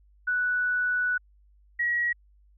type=tone pair in turn; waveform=sine; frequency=1480 / 1910.3 Hz; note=F#6 / A#6; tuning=0 / +42 cents; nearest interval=major third; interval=442 cents; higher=second; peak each=-23 dBFS; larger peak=neither; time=0.27-1.18 / 1.79-2.13 s; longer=first; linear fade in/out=10 ms; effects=added 50 Hz sine -56 dBFS peak until 2.57 s